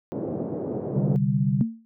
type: band-pass noise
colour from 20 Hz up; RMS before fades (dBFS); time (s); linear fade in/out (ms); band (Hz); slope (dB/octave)
white; -30; 0.12-1.16; 0; 120 to 510; 24
type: chord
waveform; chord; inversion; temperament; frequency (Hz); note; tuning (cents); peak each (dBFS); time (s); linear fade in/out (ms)
sine; C suspended second; none; equal; 130.81 / 146.83 / 196; C3 / D3 / G3; 0 / 0 / 0; -24; 0.92-1.65; 50
type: tone with exponential decay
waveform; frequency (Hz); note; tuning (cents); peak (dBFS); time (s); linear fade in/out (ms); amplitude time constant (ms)
sine; 226.4; A3; +50; -17; 1.61-1.85; 0; 52
effects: none